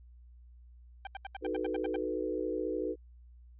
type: tone bursts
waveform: sawtooth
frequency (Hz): 784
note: G5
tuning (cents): 0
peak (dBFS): -34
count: 10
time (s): 1.05-1.961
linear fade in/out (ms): 2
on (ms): 20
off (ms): 79
type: chord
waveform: sine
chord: B dominant seventh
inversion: first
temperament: equal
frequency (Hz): 311.1 / 370 / 440 / 493.9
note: D#4 / F#4 / A4 / B4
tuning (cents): 0 / 0 / 0 / 0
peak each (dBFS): -37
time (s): 1.41-2.96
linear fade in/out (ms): 50
effects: added 60 Hz sine -52 dBFS peak until 3.59 s + resampled to 8000 Hz